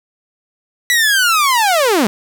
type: linear sweep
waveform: sawtooth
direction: down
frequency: 1975.5 to 188.8 Hz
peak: -7 dBFS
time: 0.9-2.07 s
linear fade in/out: 0 ms
effects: none